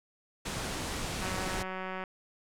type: low-pass noise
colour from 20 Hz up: pink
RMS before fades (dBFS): -36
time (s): 0.45-1.63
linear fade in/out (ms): 10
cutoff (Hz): 10000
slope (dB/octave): 24
type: click train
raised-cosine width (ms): 0.5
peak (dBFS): -23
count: 154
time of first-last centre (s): 1.22-2.038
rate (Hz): 187
effects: none